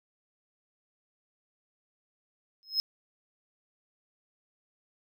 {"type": "tone with exponential growth", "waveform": "triangle", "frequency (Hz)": 5150, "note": "E8", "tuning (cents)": -41, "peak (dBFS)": -20, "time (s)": [2.63, 2.8], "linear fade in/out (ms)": 0, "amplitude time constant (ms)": 36, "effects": []}